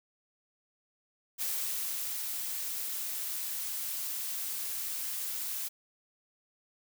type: noise with ADSR envelope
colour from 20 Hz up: blue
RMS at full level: -33 dBFS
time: 1.38-5.69 s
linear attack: 35 ms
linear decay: 730 ms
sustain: -3 dB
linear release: 17 ms
effects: none